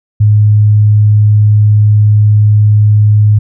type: tone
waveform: sine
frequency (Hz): 105.4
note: G#2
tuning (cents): +26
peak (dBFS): -3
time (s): 0.2-3.39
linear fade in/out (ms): 10
effects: none